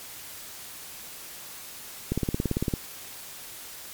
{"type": "click train", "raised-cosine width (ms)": 3, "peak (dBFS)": -12, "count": 12, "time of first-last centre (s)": [2.12, 2.738], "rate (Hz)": 17.8, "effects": ["white hiss -42 dBFS RMS until 3.93 s", "MP3 96 kbps"]}